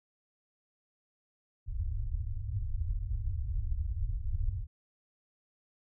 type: low-pass noise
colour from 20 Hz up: pink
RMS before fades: -33 dBFS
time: 1.66-4.67 s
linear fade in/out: 50 ms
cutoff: 110 Hz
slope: 96 dB/octave
effects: none